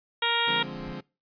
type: harmonic tone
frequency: 468.1 Hz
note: A#4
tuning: 7 cents sharp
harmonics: 1 / 2 / 3 / 4 / 5 / 6 / 7 / 8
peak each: -35 / -29 / -31 / -32 / -33 / -33 / -29 / -32 dBFS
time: 0.22-0.63 s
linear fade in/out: 5 ms
type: noise with exponential growth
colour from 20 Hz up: brown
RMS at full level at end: -41 dBFS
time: 0.37-0.93 s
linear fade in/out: 1 ms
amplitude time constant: 120 ms
type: chord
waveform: 30% pulse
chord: D half-diminished seventh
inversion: none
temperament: equal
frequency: 146.83 / 174.61 / 207.7 / 261.6 Hz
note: D3 / F3 / Ab3 / C4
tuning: 0 / 0 / 0 / 0 cents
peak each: -38 dBFS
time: 0.47-1.01 s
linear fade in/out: 10 ms
effects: noise-tail reverb RT60 0.3 s tail -24 dB re dry + resampled to 11025 Hz